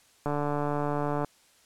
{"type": "click train", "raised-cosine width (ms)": 1, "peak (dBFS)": -16, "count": 145, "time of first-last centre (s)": [0.26, 1.246], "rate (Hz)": 146, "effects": ["white hiss -61 dBFS RMS until 1.65 s", "low-pass 10000 Hz 12 dB/octave"]}